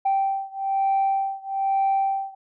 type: beating tone pair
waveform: sine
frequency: 780 / 781.1 Hz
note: G5 / G5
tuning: -9 / -6 cents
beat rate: 1.1 Hz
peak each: -22 / -23 dBFS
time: 0.05-2.35 s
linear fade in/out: 10 ms
effects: tanh soft clip ceiling -15 dBFS